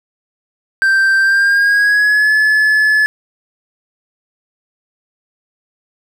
triangle tone with pitch glide, 1568 to 1719.8 Hz, G6 to A6, 0 to -40 cents, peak -7 dBFS, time 0.82-3.06 s, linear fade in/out 0 ms, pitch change +160 cents, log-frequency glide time 1.2-2.32 s, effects none

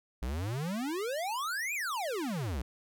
square exponential two-way sweep, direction up then down, 56.1 to 2530 to 56.1 Hz, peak -33 dBFS, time 0.22-2.62 s, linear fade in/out 5 ms, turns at 1.74 s, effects none

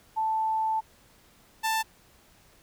sine / sawtooth tone pair in turn, 880 / 886.1 Hz, A5 / A5, 0 / +12 cents, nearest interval unison, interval 12 cents, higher second, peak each -24 / -21 dBFS, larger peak second, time 0.16-0.81 / 1.63-1.83 s, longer first, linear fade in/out 20 ms, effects pink hiss -59 dBFS RMS until 2.62 s

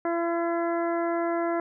harmonic tone, 338.6 Hz, E4, 46 cents sharp, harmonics 1 / 2 / 3 / 4 / 5 / 6, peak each -27 / -28 / -35 / -36 / -40 / -43 dBFS, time 0.05-1.6 s, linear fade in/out 2 ms, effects none

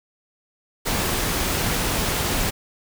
pink noise, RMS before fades -23 dBFS, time 0.85-2.51 s, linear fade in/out 20 ms, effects none

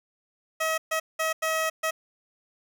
15% pulse tone bursts at uneven times, 639 Hz, D#5, 46 cents sharp, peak -18 dBFS, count 5, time 0.6-0.78 / 0.91-1 / 1.19-1.33 / 1.42-1.7 / 1.83-1.91 s, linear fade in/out 10 ms, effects none

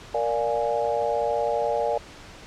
sine chord, Bb dominant seventh, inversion none, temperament equal, 466.2 / 587.3 / 698.5 / 830.6 Hz, Bb4 / D5 / F5 / Ab5, 0 / 0 / 0 / 0 cents, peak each -27 / -26 / -29 / -28 dBFS, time 0.14-1.98 s, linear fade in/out 5 ms, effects pink hiss -44 dBFS RMS until 2.46 s + low-pass 6000 Hz 12 dB/octave

